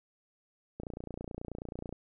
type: click train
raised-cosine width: 2 ms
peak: -26 dBFS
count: 34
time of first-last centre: 0.8-1.926 s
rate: 29.3 Hz
effects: none